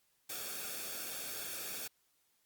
white noise with comb filter, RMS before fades -42 dBFS, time 0.29-1.88 s, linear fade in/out 10 ms, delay 1 ms, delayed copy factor -0.6, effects white hiss -75 dBFS RMS until 2.45 s + Opus 48 kbps

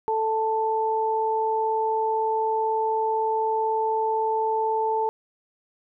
sine tone pair together, 441 / 882 Hz, A4 / A5, +4 / +4 cents, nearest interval octave, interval 1200 cents, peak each -25 / -23 dBFS, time 0.08-5.09 s, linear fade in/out 0 ms, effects none

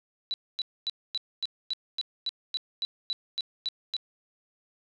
sine tone bursts, 3951 Hz, B7, in tune, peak -27 dBFS, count 14, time 0.31-3.966 s, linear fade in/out 0 ms, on 29 ms, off 250 ms, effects none

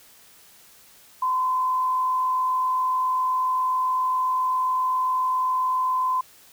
sine tone with frequency modulation, 1023 Hz, C6, 39 cents flat, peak -20 dBFS, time 1.22-6.21 s, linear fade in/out 5 ms, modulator 47.4 Hz, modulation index 0.29, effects white hiss -52 dBFS RMS until 6.52 s

